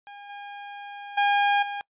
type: tone with level steps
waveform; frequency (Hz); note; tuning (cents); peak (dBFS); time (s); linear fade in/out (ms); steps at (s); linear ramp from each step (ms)
sawtooth; 812; G#5; -39; -37 / -33 / -15 / -26; 0.07-1.81; 0; 0.29 / 1.17 / 1.62; 10
effects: noise-tail reverb RT60 0.1 s tail -24 dB re dry + resampled to 8000 Hz